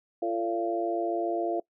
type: harmonic tone with a mistuned harmonic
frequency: 114.3 Hz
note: A#2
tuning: 34 cents flat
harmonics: 3 / 4 / 5 / 6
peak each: -30 / -34 / -36 / -30 dBFS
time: 0.22-1.6 s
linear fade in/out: 5 ms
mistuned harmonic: 4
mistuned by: -25 cents
effects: noise-tail reverb RT60 0.1 s tail -22 dB re dry